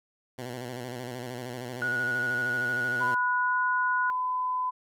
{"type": "tone with vibrato", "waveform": "10% pulse", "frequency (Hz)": 123.8, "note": "B2", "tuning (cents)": 5, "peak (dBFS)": -27, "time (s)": [0.38, 3.15], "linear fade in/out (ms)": 10, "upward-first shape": "square", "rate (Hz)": 13, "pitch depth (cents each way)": 58}
{"type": "tone", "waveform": "sine", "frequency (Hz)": 1457, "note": "F#6", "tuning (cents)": -27, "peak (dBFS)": -26, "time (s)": [1.82, 4.1], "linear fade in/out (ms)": 0}
{"type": "tone with pitch glide", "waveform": "sine", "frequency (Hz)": [999, 1008.9], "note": ["B5", "B5"], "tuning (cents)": [20, 37], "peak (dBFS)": -26, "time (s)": [3, 4.71], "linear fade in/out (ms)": 20, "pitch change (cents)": 17, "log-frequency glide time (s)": [3.38, 3.59]}
{"effects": []}